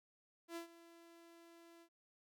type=tone with ADSR envelope; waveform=sawtooth; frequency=336.6 Hz; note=E4; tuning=36 cents sharp; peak=-39 dBFS; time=0.48-1.89 s; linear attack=80 ms; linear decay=110 ms; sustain=-17 dB; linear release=74 ms; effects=none